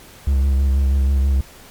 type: tone with vibrato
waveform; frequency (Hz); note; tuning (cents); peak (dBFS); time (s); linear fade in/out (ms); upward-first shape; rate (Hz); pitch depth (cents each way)
triangle; 68; C#2; -33; -11; 0.27-1.41; 5; sine; 6.2; 37
effects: pink hiss -43 dBFS RMS until 1.7 s + MP3 96 kbps